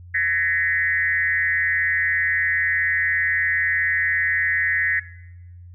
sine tone with frequency modulation, 1854 Hz, A#6, 10 cents flat, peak -18 dBFS, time 0.14-5 s, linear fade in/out 10 ms, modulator 165 Hz, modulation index 1.2, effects noise-tail reverb RT60 0.9 s tail -17 dB re dry + added 88 Hz sine -39 dBFS peak until 5.74 s

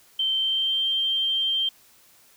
sine tone with pitch glide, 3116 to 3154 Hz, G7 to G7, -11 to +10 cents, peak -21 dBFS, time 0.19-1.69 s, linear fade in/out 5 ms, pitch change +21 cents, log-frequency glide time 0.37-0.82 s, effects white hiss -56 dBFS RMS until 2.36 s

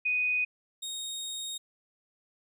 sine / 25% pulse tone pair in turn, 2489 / 3729 Hz, D#7 / A#7, 0 / 0 cents, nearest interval perfect fifth, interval 700 cents, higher second, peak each -25 / -31 dBFS, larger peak first, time 0.05-0.45 / 0.82-1.58 s, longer second, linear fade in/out 10 ms, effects none

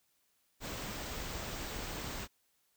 pink band-stop noise, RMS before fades -41 dBFS, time 0.6-2.28 s, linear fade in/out 50 ms, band 8700 to 13000 Hz, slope 96 dB/octave, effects white hiss -75 dBFS RMS until 2.76 s

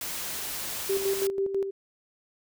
white noise, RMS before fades -34 dBFS, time 0.01-1.27 s, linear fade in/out 2 ms
sine tone with tremolo, 391.3 Hz, G4, 3 cents flat, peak -23 dBFS, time 0.89-1.71 s, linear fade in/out 10 ms, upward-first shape square, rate 6.1 Hz, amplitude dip 55%
effects none

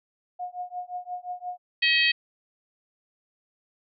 sine tone with tremolo, 720 Hz, F#5, 47 cents flat, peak -28 dBFS, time 0.39-1.58 s, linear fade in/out 10 ms, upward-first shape triangle, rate 5.7 Hz, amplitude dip 100%
harmonic tone, 638 Hz, D#5, 43 cents sharp, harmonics 3 / 4 / 5 / 6 / 7, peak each -24 / -23 / -25 / -31 / -28 dBFS, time 1.82-2.12 s, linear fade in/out 10 ms
effects none

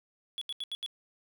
triangle tone bursts, 3381 Hz, G#7, 30 cents sharp, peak -32 dBFS, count 5, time 0.38-0.862 s, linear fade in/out 0 ms, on 34 ms, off 78 ms, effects none

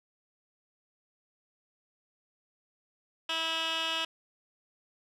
15% pulse tone with band-pass filter, 325.2 Hz, E4, 23 cents flat, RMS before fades -32 dBFS, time 3.29-4.05 s, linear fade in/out 5 ms, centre 2800 Hz, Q 2.5, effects none

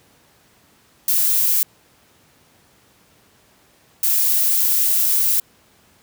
violet noise bursts at uneven times, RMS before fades -17 dBFS, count 2, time 1.08-1.63 / 4.03-5.4 s, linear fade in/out 2 ms, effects pink hiss -55 dBFS RMS until 6.02 s + high-pass 80 Hz 12 dB/octave

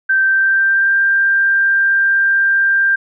sine tone with pitch glide, 1558 to 1586.1 Hz, G6 to G6, -11 to +20 cents, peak -10 dBFS, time 0.09-2.96 s, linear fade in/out 10 ms, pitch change +31 cents, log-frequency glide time 0.22-0.96 s, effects none

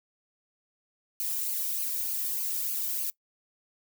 violet noise with flanger, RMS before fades -31 dBFS, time 1.2-3.1 s, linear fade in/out 0 ms, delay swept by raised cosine 0.54 to 1.51 ms, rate 3.3 Hz, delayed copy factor -0.75, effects noise-tail reverb RT60 0.1 s tail -21 dB re dry

